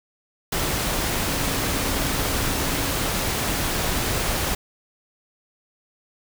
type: tone in noise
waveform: sine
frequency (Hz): 277.2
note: C#4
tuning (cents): 0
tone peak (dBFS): -33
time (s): 1.28-2.91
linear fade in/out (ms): 5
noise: pink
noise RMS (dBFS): -24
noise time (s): 0.52-4.55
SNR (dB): -12
effects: none